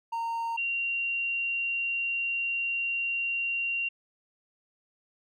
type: tone pair in turn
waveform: triangle / sine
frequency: 921 / 2760 Hz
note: A#5 / F7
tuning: -21 / -21 cents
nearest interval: octave + perfect fifth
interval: 1900 cents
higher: second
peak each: -27 dBFS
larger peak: neither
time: 0.12-0.57 / 0.57-3.89 s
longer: second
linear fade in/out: 10 ms
effects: none